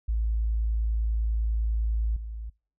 sine tone with level steps, 55 Hz, A1, in tune, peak -23 / -33 dBFS, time 0.08-2.5 s, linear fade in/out 10 ms, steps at 2.16 s, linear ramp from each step 5 ms, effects noise-tail reverb RT60 0.4 s tail -26 dB re dry

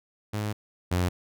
sawtooth tone pair in turn, 105.4 / 89.44 Hz, G#2 / F2, +26 / +42 cents, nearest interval minor third, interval 284 cents, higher first, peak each -24 / -19 dBFS, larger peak second, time 0.33-0.53 / 0.91-1.09 s, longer first, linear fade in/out 10 ms, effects none

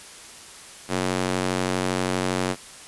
square tone with high-pass filter, 46.25 Hz, F#1, in tune, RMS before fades -25 dBFS, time 0.88-2.56 s, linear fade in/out 50 ms, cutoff 230 Hz, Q 0.74, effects white hiss -43 dBFS RMS until 2.87 s + resampled to 24000 Hz

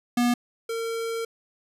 square tone pair in turn, 241.9 / 456.6 Hz, B3 / A#4, -36 / -36 cents, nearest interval major seventh, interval 1100 cents, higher second, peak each -20 / -28 dBFS, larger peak first, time 0.17-0.34 / 0.69-1.25 s, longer second, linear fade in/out 5 ms, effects resampled to 32000 Hz

